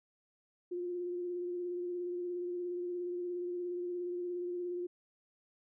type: tone with vibrato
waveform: sine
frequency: 353.9 Hz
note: F4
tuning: 23 cents sharp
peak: -35 dBFS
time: 0.71-4.87 s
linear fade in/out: 10 ms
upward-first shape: sine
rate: 17 Hz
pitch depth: 22 cents each way
effects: none